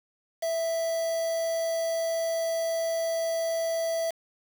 triangle tone with quantisation, 659.3 Hz, E5, in tune, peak -24 dBFS, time 0.42-4.11 s, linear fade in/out 10 ms, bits 6, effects none

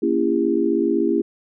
sine chord, A# diminished seventh, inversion none, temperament just, 233.1 / 279.7 / 335.6 / 402.8 Hz, A#3 / C#4 / E4 / G4, 0 / +16 / +31 / +47 cents, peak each -24 / -23 / -20 / -22 dBFS, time 0.02-1.22 s, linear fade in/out 10 ms, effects none

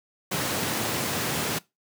pink high-pass noise, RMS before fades -28 dBFS, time 0.31-1.59 s, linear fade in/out 10 ms, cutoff 110 Hz, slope 24 dB/octave, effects noise-tail reverb RT60 0.2 s tail -20 dB re dry

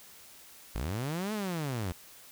sawtooth linear two-way sweep, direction up then down, 45.89 to 220 to 82.8 Hz, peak -28 dBFS, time 0.75-1.92 s, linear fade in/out 0 ms, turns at 1.33 s, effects white hiss -53 dBFS RMS until 2.31 s

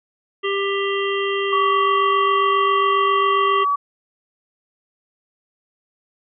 harmonic tone, 395.8 Hz, G4, 17 cents sharp, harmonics 1 / 3 / 5 / 7 / 8, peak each -21 / -26 / -28 / -29 / -30 dBFS, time 0.43-3.65 s, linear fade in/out 20 ms
sine tone, 1140 Hz, C#6, 48 cents sharp, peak -16 dBFS, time 1.52-3.76 s, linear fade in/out 10 ms
effects none

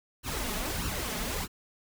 pink noise with flanger, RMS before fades -33 dBFS, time 0.23-1.48 s, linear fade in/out 50 ms, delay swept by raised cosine 0.7 to 4.8 ms, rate 1.6 Hz, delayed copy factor +0.7, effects none

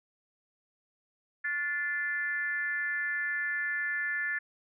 sine tone with frequency modulation, 1746 Hz, A6, 14 cents flat, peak -29 dBFS, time 1.44-4.39 s, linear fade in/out 10 ms, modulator 319 Hz, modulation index 0.71, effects none

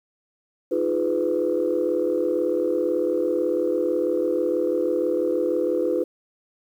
sine chord, F half-diminished seventh, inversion third, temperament equal with one note detuned, 311.1 / 349.2 / 415.3 / 501.6 Hz, Eb4 / F4 / Ab4 / Cb5, 0 / 0 / 0 / +27 cents, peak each -27 / -24 / -27 / -23 dBFS, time 0.71-6.04 s, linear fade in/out 10 ms, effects tanh soft clip ceiling -12 dBFS + 9-bit

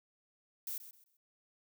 violet noise with echo, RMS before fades -40 dBFS, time 0.67-0.78 s, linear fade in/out 2 ms, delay 130 ms, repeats 3, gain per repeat -12 dB, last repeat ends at 1.17 s, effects none

